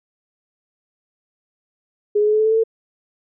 sine tone with pitch steps, 415.3 / 420.1 / 425 / 429.9 / 434.9 / 440 / 445.1 / 450.3 Hz, G#4 / G#4 / G#4 / A4 / A4 / A4 / A4 / A4, 0 / +20 / +40 / -40 / -20 / 0 / +20 / +40 cents, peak -13 dBFS, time 2.15-2.638 s, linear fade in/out 10 ms, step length 61 ms, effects none

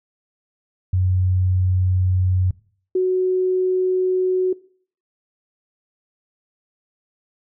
sine tone pair in turn, 92.2 / 370.1 Hz, F#2 / F#4, -6 / 0 cents, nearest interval 2 octaves, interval 2406 cents, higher second, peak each -15 dBFS, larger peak neither, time 0.93-2.51 / 2.95-4.53 s, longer neither, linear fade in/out 5 ms, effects noise-tail reverb RT60 0.5 s tail -21 dB re dry

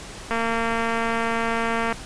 click train, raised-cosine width 0.5 ms, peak -10 dBFS, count 371, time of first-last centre 0.31-1.926 s, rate 229 Hz, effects pink hiss -38 dBFS RMS until 2.05 s + resampled to 22050 Hz

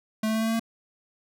square tone with pitch steps, 217.8 / 219.7 / 221.6 / 223.5 / 225.5 / 227.4 Hz, A3 / A3 / A3 / A3 / A3 / A#3, -17 / -2 / +13 / +27 / +43 / -43 cents, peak -24 dBFS, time 0.23-0.596 s, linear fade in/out 5 ms, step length 61 ms, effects none

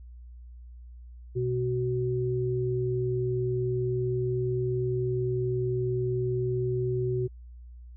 sine tone pair together, 124.4 / 372.8 Hz, B2 / F#4, +13 / +13 cents, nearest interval octave + perfect fifth, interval 1900 cents, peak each -28 dBFS, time 1.35-7.28 s, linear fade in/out 20 ms, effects added 60 Hz sine -43 dBFS peak until 7.96 s

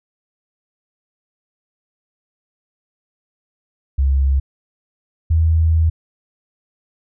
sine tone pair in turn, 68 / 80.87 Hz, C#2 / E2, -33 / -33 cents, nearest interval minor third, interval 300 cents, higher second, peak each -12 / -11 dBFS, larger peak second, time 3.98-4.4 / 5.3-5.9 s, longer second, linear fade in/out 10 ms, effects none

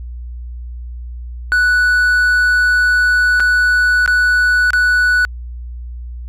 triangle tone with dropouts, 1480 Hz, F#6, in tune, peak -8 dBFS, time 1.52-5.25 s, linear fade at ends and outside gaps 0 ms, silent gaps 3.398-3.403 / 4.061-4.077 / 4.705-4.733 s, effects added 60 Hz sine -25 dBFS peak until 6.28 s + resampled to 32000 Hz

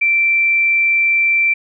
sine tone, 2345 Hz, D7, 3 cents flat, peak -11 dBFS, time 0.01-1.54 s, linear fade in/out 10 ms, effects none

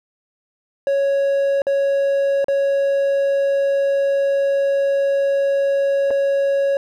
triangle tone with dropouts, 554.4 Hz, C#5, in tune, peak -13 dBFS, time 0.87-6.77 s, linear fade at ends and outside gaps 1 ms, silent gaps 1.619-1.668 / 2.444-2.483 / 6.106-6.11 s, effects none

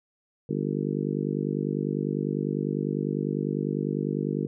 harmonic tone, 50 Hz, G1, 35 cents sharp, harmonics 3 / 4 / 5 / 6 / 7 / 8 / 9, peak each -31 / -32 / -33 / -34 / -34 / -35 / -36 dBFS, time 0.49-4.47 s, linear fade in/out 5 ms, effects none

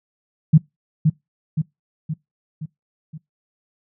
sine tone with echo, 155.56 Hz, D#3, in tune, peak -6 dBFS, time 0.53-0.58 s, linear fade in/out 10 ms, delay 520 ms, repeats 5, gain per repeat -5 dB, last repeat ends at 3.18 s, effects noise-tail reverb RT60 0.2 s tail -24 dB re dry

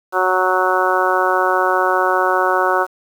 harmonic tone, 185 Hz, F#3, in tune, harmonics 2 / 3 / 4 / 5 / 6 / 7 / 8, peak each -21 / -21 / -21 / -21 / -21 / -21 / -21 dBFS, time 0.12-2.87 s, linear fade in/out 50 ms, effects 7-bit

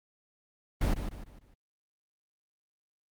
brown noise with echo, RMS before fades -26 dBFS, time 0.81-0.94 s, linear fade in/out 5 ms, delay 150 ms, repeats 4, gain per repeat -8 dB, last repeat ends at 1.54 s, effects Opus 24 kbps

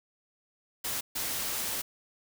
white noise bursts at uneven times, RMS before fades -33 dBFS, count 2, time 0.84-1.01 / 1.15-1.82 s, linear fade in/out 10 ms, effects none

